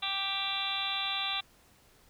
harmonic tone with a mistuned harmonic, 392 Hz, G4, in tune, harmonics 2 / 3 / 4 / 5 / 6 / 7 / 8 / 9 / 10, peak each -40 / -40 / -46 / -47 / -40 / -39 / -41 / -35 / -37 dBFS, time 0.02-1.41 s, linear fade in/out 10 ms, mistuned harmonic 8, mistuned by +55 cents, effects pink hiss -62 dBFS RMS until 2.09 s

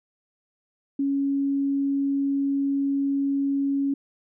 sine tone, 277.6 Hz, C#4, 3 cents sharp, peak -21 dBFS, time 0.99-3.94 s, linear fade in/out 5 ms, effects none

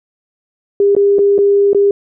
sine tone with dropouts, 402.1 Hz, G4, 44 cents sharp, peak -7 dBFS, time 0.8-1.91 s, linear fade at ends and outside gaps 2 ms, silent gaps 0.951-0.965 / 1.185-1.19 / 1.381-1.387 / 1.732-1.747 s, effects none

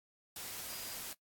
sine tone in noise, 4900 Hz, D#8, 27 cents flat, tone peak -51 dBFS, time 0.69-0.95 s, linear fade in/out 2 ms, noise white, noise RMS -44 dBFS, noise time 0.36-1.13 s, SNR -10 dB, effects noise-tail reverb RT60 0.1 s tail -19 dB re dry + AAC 64 kbps

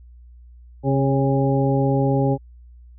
harmonic tone with a mistuned harmonic, 135.7 Hz, C#3, 36 cents flat, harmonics 1 / 2 / 3 / 4 / 6, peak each -19 / -22 / -24 / -25 / -27 dBFS, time 0.83-2.38 s, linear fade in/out 50 ms, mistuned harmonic 4, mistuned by +27 cents, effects added 60 Hz sine -42 dBFS peak until 2.98 s

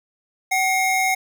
square tone pair together, 758.4 / 2145 Hz, F#5 / C7, +43 / +42 cents, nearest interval octave + tritone, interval 1799 cents, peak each -21 dBFS, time 0.51-1.15 s, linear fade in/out 10 ms, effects none

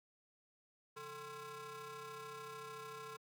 25% pulse ring-modulated tone, 305.1 Hz, D#4, 34 cents flat, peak -40 dBFS, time 0.96-3.17 s, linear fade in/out 10 ms, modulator 746 Hz, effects high-pass 200 Hz 12 dB/octave

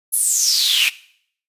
pink noise with high-pass filter sweep, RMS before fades -17 dBFS, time 0.12-0.9 s, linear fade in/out 20 ms, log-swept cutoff 11000 to 2400 Hz, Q 7.6, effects noise-tail reverb RT60 0.6 s tail -19 dB re dry + resampled to 32000 Hz

